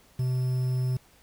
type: tone with quantisation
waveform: triangle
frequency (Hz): 127.5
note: C3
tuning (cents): -44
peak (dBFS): -22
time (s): 0.19-0.97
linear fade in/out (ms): 5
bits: 8
effects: pink hiss -59 dBFS RMS until 1.22 s